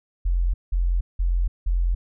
sine tone bursts, 43.65 Hz, F1, in tune, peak -18 dBFS, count 4, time 0.25-1.95 s, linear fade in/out 10 ms, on 290 ms, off 180 ms, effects none

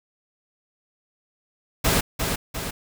pink noise with echo, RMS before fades -20 dBFS, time 1.84-2.01 s, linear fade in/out 10 ms, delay 350 ms, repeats 2, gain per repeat -5 dB, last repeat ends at 2.71 s, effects none

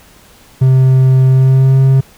triangle tone with pitch glide, 130.81 to 133.71 Hz, C3 to C3, 0 to +38 cents, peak -3 dBFS, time 0.61-2.01 s, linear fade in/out 10 ms, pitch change +38 cents, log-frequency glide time 1.27-1.79 s, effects pink hiss -43 dBFS RMS until 2.17 s

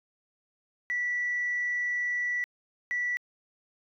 sine tone bursts at uneven times, 1957 Hz, B6, 16 cents flat, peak -26 dBFS, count 2, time 0.9-2.44 / 2.91-3.17 s, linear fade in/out 0 ms, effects tanh soft clip ceiling -22 dBFS

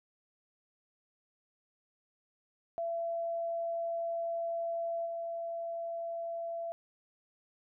sine tone with level steps, 673 Hz, E5, 36 cents sharp, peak -32 / -35 dBFS, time 2.78-6.72 s, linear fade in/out 0 ms, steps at 5.05 s, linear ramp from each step 20 ms, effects none

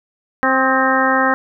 harmonic tone with a mistuned harmonic, 263.6 Hz, C4, 13 cents sharp, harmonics 1 / 2 / 3 / 4 / 5 / 6 / 7, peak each -20 / -20 / -20 / -20 / -20 / -20 / -20 dBFS, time 0.43-1.34 s, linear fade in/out 0 ms, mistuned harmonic 5, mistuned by -42 cents, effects none

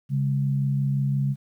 sine tone pair together, 138.59 / 204.4 Hz, C#3 / G#3, 0 / -27 cents, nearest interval perfect fifth, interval 673 cents, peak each -21 / -30 dBFS, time 0.09-1.36 s, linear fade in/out 50 ms, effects 10-bit

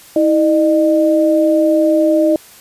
sine tone pair together, 322.4 / 608.6 Hz, E4 / D#5, -38 / -38 cents, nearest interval major seventh, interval 1100 cents, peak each -12 dBFS, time 0.16-2.36 s, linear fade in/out 2 ms, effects white hiss -41 dBFS RMS until 2.6 s + resampled to 32000 Hz

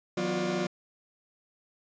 40% pulse tone cluster, 160.3 / 184.9 / 248.1 / 353.8 / 593 Hz, E3 / F#3 / B3 / F4 / D5, -48 / -1 / +8 / +23 / +17 cents, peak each -39 / -32 / -37 / -31 / -34 dBFS, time 0.17-0.67 s, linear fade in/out 5 ms, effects resampled to 16000 Hz

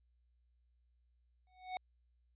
square tone with exponential growth, 740 Hz, F#5, in tune, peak -36 dBFS, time 1.47-1.77 s, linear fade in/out 1 ms, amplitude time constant 64 ms, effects added 60 Hz sine -70 dBFS peak until 2.35 s + resampled to 8000 Hz

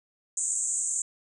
white band-pass noise, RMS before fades -29 dBFS, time 0.37-1.02 s, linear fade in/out 2 ms, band 6700 to 8500 Hz, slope 96 dB/octave, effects none

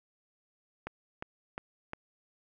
click train, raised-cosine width 0.5 ms, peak -22 dBFS, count 4, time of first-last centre 0.87-1.934 s, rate 2.82 Hz, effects none

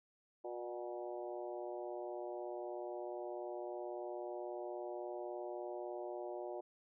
harmonic tone with a mistuned harmonic, 120.1 Hz, B2, 48 cents flat, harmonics 3 / 4 / 5 / 6 / 7 / 8, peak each -45 / -51 / -46 / -50 / -54 / -59 dBFS, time 0.44-6.61 s, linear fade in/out 10 ms, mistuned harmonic 6, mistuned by +39 cents, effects none

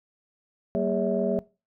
sine tone cluster, 190.6 / 231.3 / 407.9 / 562 / 650 Hz, G3 / A#3 / G#4 / C#5 / E5, -48 / -13 / -31 / +24 / -24 cents, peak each -29 dBFS, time 0.75-1.39 s, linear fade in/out 0 ms, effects noise-tail reverb RT60 0.3 s tail -22 dB re dry + tanh soft clip ceiling -11 dBFS

